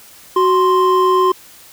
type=tone pair together; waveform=triangle; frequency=371.7 / 1046.5 Hz; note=F#4 / C6; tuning=+8 / 0 cents; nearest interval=octave + tritone; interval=1792 cents; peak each=-11 dBFS; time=0.36-1.32 s; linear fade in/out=5 ms; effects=white hiss -42 dBFS RMS until 1.72 s